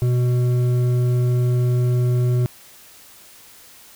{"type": "tone with hard clipping", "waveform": "triangle", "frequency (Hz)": 123.47, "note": "B2", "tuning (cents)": 0, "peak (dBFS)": -17, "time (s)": [0.02, 2.46], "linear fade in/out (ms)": 0, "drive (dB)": 11, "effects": ["white hiss -46 dBFS RMS until 3.95 s"]}